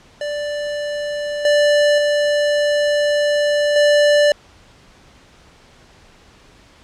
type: tone with level steps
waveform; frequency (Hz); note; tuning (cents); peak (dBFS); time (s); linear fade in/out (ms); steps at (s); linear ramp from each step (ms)
square; 587.3; D5; 0; -22 / -12 / -15 / -11; 0.21-4.32; 2; 1.45 / 1.98 / 3.76; 2
effects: pink hiss -48 dBFS RMS until 6.83 s + low-pass 6000 Hz 12 dB/octave